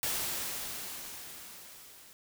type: noise with level ramp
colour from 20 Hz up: white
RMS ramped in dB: -32 to -55 dBFS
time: 0.03-2.13 s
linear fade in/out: 0 ms
effects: none